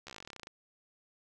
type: slowing click train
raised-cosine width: 0.2 ms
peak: -28 dBFS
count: 18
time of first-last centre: 0.07-0.471 s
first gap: 13 ms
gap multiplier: 1.07
effects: none